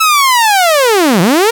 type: linear two-way sweep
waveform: sawtooth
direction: down then up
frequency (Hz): 1318.5 to 159.4 to 477.7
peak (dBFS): -3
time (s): 0-1.51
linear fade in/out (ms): 10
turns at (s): 1.21
effects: none